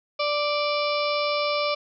harmonic tone, 587.3 Hz, D5, in tune, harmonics 1 / 2 / 4 / 5 / 6 / 7 / 8 / 9, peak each -25 / -28 / -30 / -37 / -36 / -37 / -36 / -35 dBFS, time 0.19-1.75 s, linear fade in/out 10 ms, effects none

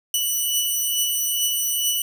10% pulse beating tone pair, 2960 / 2962.3 Hz, F#7 / F#7, 0 / +1 cents, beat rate 2.3 Hz, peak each -19 / -13 dBFS, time 0.14-2.02 s, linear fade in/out 2 ms, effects 8-bit

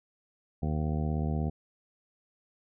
harmonic tone, 76.6 Hz, D#2, 27 cents flat, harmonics 1 / 2 / 3 / 4 / 5 / 6 / 7 / 9 / 10, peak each -31 / -31 / -35 / -43 / -43 / -45 / -47 / -44 / -46 dBFS, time 0.62-1.5 s, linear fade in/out 10 ms, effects none

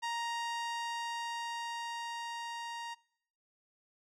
sawtooth tone with level ramp, 935 Hz, A#5, 5 cents sharp, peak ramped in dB -30 to -36 dBFS, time 0.02-2.95 s, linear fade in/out 20 ms, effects noise-tail reverb RT60 0.7 s tail -24 dB re dry + low-pass 7000 Hz 12 dB/octave

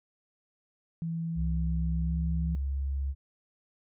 sine tone, 165.3 Hz, E3, 5 cents sharp, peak -30 dBFS, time 1.02-2.55 s, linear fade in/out 0 ms
sine tone with pitch glide, 65.6 to 68.62 Hz, C2 to C#2, +5 to -17 cents, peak -28 dBFS, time 1.35-3.15 s, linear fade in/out 50 ms, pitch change +78 cents, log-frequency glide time 2-2.19 s
effects none

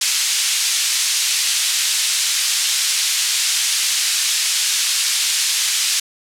white band-pass noise, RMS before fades -18 dBFS, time 0.01-6 s, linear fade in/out 5 ms, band 2700 to 7600 Hz, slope 12 dB/octave, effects low-pass 12000 Hz 12 dB/octave

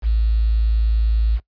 sine tone with quantisation, 55 Hz, A1, in tune, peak -14 dBFS, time 0.02-1.4 s, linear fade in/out 50 ms, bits 7, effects noise-tail reverb RT60 0.1 s tail -20 dB re dry + resampled to 11025 Hz

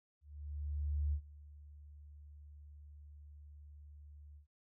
sine tone with ADSR envelope, 73.42 Hz, D2, in tune, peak -31 dBFS, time 0.21-4.47 s, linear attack 920 ms, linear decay 78 ms, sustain -21 dB, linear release 110 ms, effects none

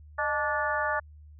harmonic tone with a mistuned harmonic, 291.2 Hz, D4, 15 cents flat, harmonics 2 / 3 / 4 / 5 / 6, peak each -32 / -32 / -32 / -32 / -32 dBFS, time 0.18-1 s, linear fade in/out 10 ms, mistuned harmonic 2, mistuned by +79 cents, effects added 75 Hz sine -47 dBFS peak until 1.39 s

